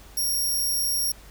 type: tone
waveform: 10% pulse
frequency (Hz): 5588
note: F8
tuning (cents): 0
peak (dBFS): -17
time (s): 0.17-1.12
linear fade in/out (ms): 5
effects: added 50 Hz sine -47 dBFS peak until 1.3 s + pink hiss -50 dBFS RMS until 1.3 s